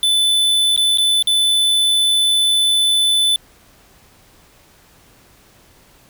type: tone with dropouts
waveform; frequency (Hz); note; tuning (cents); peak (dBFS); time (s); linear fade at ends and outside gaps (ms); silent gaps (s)
square; 3505; A7; -7; -13; 0.03-3.36; 1; 0.763-0.776 / 0.974-0.983 / 1.225-1.272
effects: pink hiss -50 dBFS RMS until 6.09 s